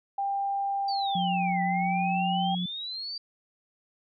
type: tone with pitch glide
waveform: sine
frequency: 794 to 780.8 Hz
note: G5 to G5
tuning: +22 to -7 cents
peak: -26 dBFS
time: 0.18-2.55 s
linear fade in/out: 5 ms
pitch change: -29 cents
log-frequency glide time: 0.69-2.2 s
type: exponential two-way sweep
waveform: sine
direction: down then up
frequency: 4699 to 1954 to 4699 Hz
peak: -33 dBFS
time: 0.88-3.18 s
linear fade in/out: 5 ms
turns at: 1.62 s
type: tone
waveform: sine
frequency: 179.4 Hz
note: F3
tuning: 47 cents sharp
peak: -28 dBFS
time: 1.15-2.66 s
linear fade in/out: 5 ms
effects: none